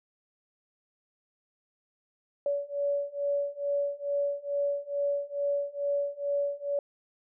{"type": "beating tone pair", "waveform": "sine", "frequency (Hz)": [568, 570.3], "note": ["C#5", "C#5"], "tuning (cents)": [42, 49], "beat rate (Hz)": 2.3, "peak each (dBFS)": [-31, -30], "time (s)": [2.46, 6.79], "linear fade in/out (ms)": 2, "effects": []}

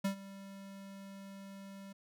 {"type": "tone with ADSR envelope", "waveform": "square", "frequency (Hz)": 196, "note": "G3", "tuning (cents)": 0, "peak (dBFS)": -30, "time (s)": [0.04, 1.93], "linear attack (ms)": 10, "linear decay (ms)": 100, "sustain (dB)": -18, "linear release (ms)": 10, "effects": []}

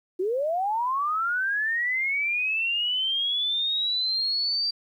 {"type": "linear sweep", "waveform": "sine", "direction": "up", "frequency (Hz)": [349.2, 4699], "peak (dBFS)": -23, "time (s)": [0.19, 4.71], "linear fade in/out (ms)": 10, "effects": ["10-bit"]}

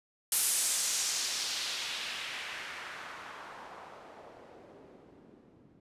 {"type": "noise with low-pass filter sweep", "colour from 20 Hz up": "blue", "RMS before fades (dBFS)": -37, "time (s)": [0.32, 5.8], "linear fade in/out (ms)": 2, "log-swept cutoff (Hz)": [11000, 210], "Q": 1.4, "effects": ["resampled to 32000 Hz"]}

